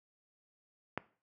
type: click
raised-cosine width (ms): 0.5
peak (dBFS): -18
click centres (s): 0.976
effects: noise-tail reverb RT60 0.4 s tail -19 dB re dry + high-pass 100 Hz 12 dB/octave